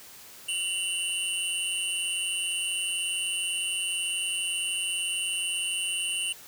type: tone cluster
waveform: sine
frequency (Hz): 2771 / 2953 / 8900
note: F7 / F#7 / C#9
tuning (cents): -14 / -4 / +6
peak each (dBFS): -31 / -32 / -32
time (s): 0.48-6.33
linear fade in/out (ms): 10
effects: white hiss -48 dBFS RMS until 6.47 s